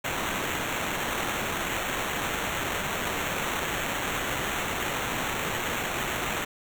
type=noise with sample-and-hold; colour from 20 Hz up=blue; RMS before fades=-30 dBFS; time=0.04-6.45 s; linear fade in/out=10 ms; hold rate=4900 Hz; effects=none